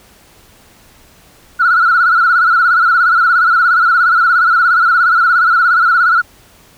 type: tone with vibrato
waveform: sine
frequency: 1394 Hz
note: F6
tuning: 4 cents flat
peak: -6 dBFS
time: 1.59-6.22 s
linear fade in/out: 20 ms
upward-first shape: sine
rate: 17 Hz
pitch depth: 100 cents each way
effects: tanh soft clip ceiling -3 dBFS + pink hiss -45 dBFS RMS until 6.77 s